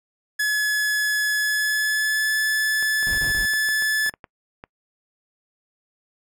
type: tone with pitch glide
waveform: 45% pulse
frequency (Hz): 1704 to 1731.8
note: G#6 to A6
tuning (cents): +44 to -28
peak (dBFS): -19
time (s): 0.39-4.1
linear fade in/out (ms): 10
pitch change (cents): +28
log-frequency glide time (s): 1.37-2.35
type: clicks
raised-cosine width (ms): 0.5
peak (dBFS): -23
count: 12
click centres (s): 2.827 / 3.029 / 3.133 / 3.243 / 3.536 / 3.688 / 3.823 / 4.063 / 4.095 / 4.139 / 4.242 / 4.639
type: noise bursts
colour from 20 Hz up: brown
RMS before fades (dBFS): -32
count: 3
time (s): 3.07-3.458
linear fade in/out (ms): 0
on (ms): 110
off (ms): 29
effects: noise-tail reverb RT60 0.1 s tail -25 dB re dry